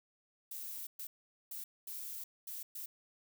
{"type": "noise bursts at uneven times", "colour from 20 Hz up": "violet", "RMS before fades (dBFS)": -44, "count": 6, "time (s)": [[0.51, 0.87], [0.99, 1.07], [1.51, 1.64], [1.87, 2.24], [2.47, 2.63], [2.75, 2.86]], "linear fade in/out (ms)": 5, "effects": []}